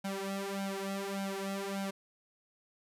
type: tone with flanger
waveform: sawtooth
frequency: 196 Hz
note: G3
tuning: in tune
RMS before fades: -37 dBFS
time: 0.04-1.91 s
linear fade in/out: 10 ms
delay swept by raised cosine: 1.3 to 3.6 ms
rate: 1.7 Hz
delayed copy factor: +0.95
effects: resampled to 32000 Hz + 11-bit